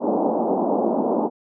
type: band-pass noise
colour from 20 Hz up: pink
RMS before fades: -21 dBFS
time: 0-1.3 s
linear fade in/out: 50 ms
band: 210 to 900 Hz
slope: 48 dB/octave
effects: none